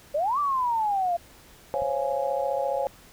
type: exponential two-way sweep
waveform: sine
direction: up then down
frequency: 554.4 to 1187 to 677 Hz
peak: -22 dBFS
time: 0.14-1.17 s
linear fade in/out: 10 ms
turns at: 0.39 s
type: chord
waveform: sine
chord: Db major seventh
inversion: third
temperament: just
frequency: 519.7 / 554.4 / 693 / 831.5 Hz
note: C5 / Db5 / F5 / Ab5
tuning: -12 / 0 / -14 / +2 cents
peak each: -31 / -27 / -32 / -30 dBFS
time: 1.74-2.87 s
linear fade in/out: 0 ms
type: click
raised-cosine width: 5 ms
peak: -30 dBFS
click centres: 1.821 s
effects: pink hiss -52 dBFS RMS until 3.12 s